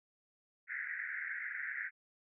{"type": "band-pass noise", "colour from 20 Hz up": "white", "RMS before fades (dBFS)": -41, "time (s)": [0.67, 1.91], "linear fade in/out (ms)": 50, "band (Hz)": [1500, 2100], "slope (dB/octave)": 96, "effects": []}